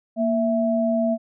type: tone pair together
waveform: sine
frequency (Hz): 233.2 / 660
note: A#3 / E5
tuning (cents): +1 / +2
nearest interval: octave + tritone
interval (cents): 1801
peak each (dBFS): -21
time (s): 0.16-1.18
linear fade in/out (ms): 50
effects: none